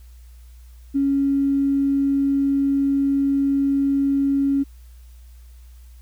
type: tone with tanh clipping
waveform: triangle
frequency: 277.1 Hz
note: C#4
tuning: 1 cent flat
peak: -16 dBFS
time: 0.94-4.64 s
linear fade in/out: 20 ms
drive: 3 dB
effects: added 60 Hz sine -41 dBFS peak until 6.01 s + white hiss -59 dBFS RMS until 6.01 s

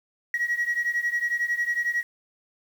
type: beating tone pair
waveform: sine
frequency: 1905 / 1916 Hz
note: A#6 / A#6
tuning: +37 / +47 cents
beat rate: 11 Hz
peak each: -24 / -26 dBFS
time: 0.34-2.03 s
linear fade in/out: 2 ms
effects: tanh soft clip ceiling -19 dBFS + 8-bit

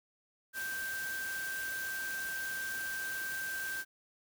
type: tone in noise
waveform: sine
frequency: 1568 Hz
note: G6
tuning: in tune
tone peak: -36 dBFS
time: 0.53-3.85 s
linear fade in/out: 50 ms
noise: white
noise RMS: -44 dBFS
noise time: 0.53-3.85 s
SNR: +5 dB
effects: none

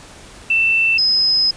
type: tone pair in turn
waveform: sine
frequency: 2672 / 5076 Hz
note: E7 / D#8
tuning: +23 / +34 cents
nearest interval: major seventh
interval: 1111 cents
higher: second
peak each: -12 dBFS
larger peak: neither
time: 0.5-0.98 / 0.98-1.51 s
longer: second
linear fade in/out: 5 ms
effects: pink hiss -40 dBFS RMS until 1.56 s + resampled to 22050 Hz

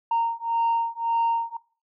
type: beating tone pair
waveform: sine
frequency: 923 / 924.8 Hz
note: A#5 / A#5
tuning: -17 / -14 cents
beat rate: 1.8 Hz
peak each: -24 / -24 dBFS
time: 0.11-1.57 s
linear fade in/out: 5 ms
effects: noise-tail reverb RT60 0.4 s tail -21 dB re dry + tanh soft clip ceiling -17 dBFS

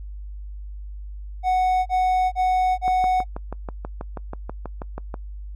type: tone bursts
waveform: triangle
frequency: 740 Hz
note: F#5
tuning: in tune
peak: -15 dBFS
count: 4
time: 1.43-3.243 s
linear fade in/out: 50 ms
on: 430 ms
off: 31 ms
type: click train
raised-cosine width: 1 ms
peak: -17 dBFS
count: 15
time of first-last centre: 2.88-5.142 s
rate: 6.19 Hz
effects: noise-tail reverb RT60 0.1 s tail -25 dB re dry + added 50 Hz sine -32 dBFS peak until 5.55 s

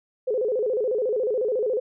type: tone with vibrato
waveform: sine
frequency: 466.2 Hz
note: A#4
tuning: in tune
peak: -21 dBFS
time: 0.27-1.8 s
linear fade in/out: 10 ms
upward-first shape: square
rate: 14 Hz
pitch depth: 160 cents each way
effects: none

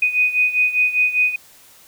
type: beating tone pair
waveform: sine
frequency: 2489 / 2494 Hz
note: D#7 / D#7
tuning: 0 / +3 cents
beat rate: 5 Hz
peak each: -16 / -20 dBFS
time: 0.02-1.36 s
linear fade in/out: 5 ms
effects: white hiss -48 dBFS RMS until 1.87 s

